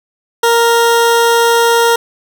20% pulse tone, 466.2 Hz, A#4, in tune, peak -3 dBFS, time 0.43-1.96 s, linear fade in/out 5 ms, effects none

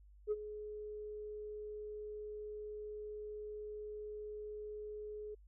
sine tone with ADSR envelope, 422.2 Hz, G#4, 29 cents sharp, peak -29 dBFS, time 0.27-5.35 s, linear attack 45 ms, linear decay 35 ms, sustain -14 dB, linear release 11 ms, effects tanh soft clip ceiling -29 dBFS + added 50 Hz sine -58 dBFS peak until 5.47 s

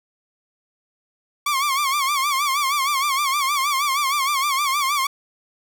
sawtooth tone with vibrato, 1121 Hz, C#6, 19 cents sharp, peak -15 dBFS, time 1.46-5.07 s, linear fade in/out 5 ms, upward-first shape sine, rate 6.4 Hz, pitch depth 110 cents each way, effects none

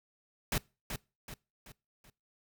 pink noise with echo, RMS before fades -31 dBFS, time 0.52-0.58 s, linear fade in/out 2 ms, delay 380 ms, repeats 4, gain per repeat -7 dB, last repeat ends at 2.1 s, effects noise-tail reverb RT60 0.3 s tail -24 dB re dry

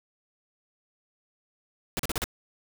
pink noise bursts, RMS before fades -29 dBFS, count 5, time 1.97-2.241 s, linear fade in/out 0 ms, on 23 ms, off 39 ms, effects none

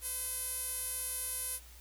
sawtooth tone with band-pass filter, 511 Hz, C5, 41 cents flat, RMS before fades -38 dBFS, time 0.01-1.6 s, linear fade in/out 50 ms, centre 11000 Hz, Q 4.8, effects added 60 Hz sine -53 dBFS peak until 1.8 s + white hiss -57 dBFS RMS until 1.8 s

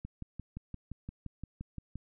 click train, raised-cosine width 5 ms, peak -28 dBFS, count 12, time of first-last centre 0.05-1.956 s, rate 5.77 Hz, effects none

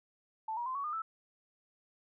sine tone with pitch steps, 880 / 954.1 / 1034.5 / 1121.6 / 1216.1 / 1318.5 Hz, A5 / A#5 / C6 / C#6 / D#6 / E6, 0 / +40 / -20 / +20 / -40 / 0 cents, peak -34 dBFS, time 0.48-1.02 s, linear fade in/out 5 ms, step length 90 ms, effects none

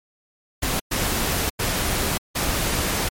pink noise bursts at uneven times, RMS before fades -23 dBFS, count 4, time 0.62-0.8 / 0.91-1.5 / 1.59-2.18 / 2.35-3.09 s, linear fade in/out 10 ms, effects MP3 64 kbps

